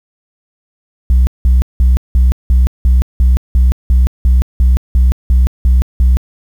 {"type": "tone bursts", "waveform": "sine", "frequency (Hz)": 62.5, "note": "B1", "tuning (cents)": 21, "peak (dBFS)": -3, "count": 15, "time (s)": [1.1, 6.17], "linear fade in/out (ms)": 0, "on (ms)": 170, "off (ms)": 180, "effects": ["tanh soft clip ceiling -4 dBFS", "7-bit"]}